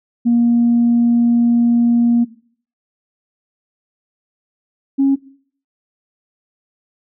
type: tone pair in turn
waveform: sine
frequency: 236.5 / 273.6 Hz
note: A#3 / C#4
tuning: +25 / -23 cents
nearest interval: minor third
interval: 252 cents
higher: second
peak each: -9 dBFS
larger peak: neither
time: 0.25-2.25 / 4.98-5.16 s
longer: first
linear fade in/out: 20 ms
effects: noise-tail reverb RT60 0.5 s tail -17 dB re dry + tanh soft clip ceiling -6 dBFS